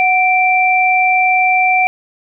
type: tone pair together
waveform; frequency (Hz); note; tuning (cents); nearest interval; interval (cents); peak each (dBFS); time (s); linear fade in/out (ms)
sine; 739.9 / 2349; F#5 / D7; 0 / 0; octave + minor sixth; 2000; -12; 0-1.87; 0
effects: none